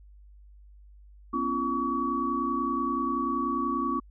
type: tone cluster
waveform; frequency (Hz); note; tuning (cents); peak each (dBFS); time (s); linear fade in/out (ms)
sine; 244 / 274.4 / 340.3 / 1133; B3 / C#4 / F4 / C#6; -21 / -17 / -45 / +37; -33 / -32 / -34 / -28; 1.33-4; 10
effects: added 50 Hz sine -49 dBFS peak until 4.1 s